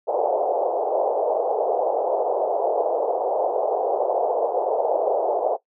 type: band-pass noise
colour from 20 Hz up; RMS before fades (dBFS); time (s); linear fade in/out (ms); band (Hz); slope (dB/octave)
pink; -22; 0.07-5.57; 20; 440 to 800; 48
effects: noise-tail reverb RT60 0.1 s tail -17 dB re dry